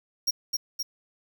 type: tone with echo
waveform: 45% pulse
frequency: 5588 Hz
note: F8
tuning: in tune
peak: -22 dBFS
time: 0.27-0.31 s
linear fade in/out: 10 ms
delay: 260 ms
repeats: 2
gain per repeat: -3 dB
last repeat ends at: 0.83 s
effects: 9-bit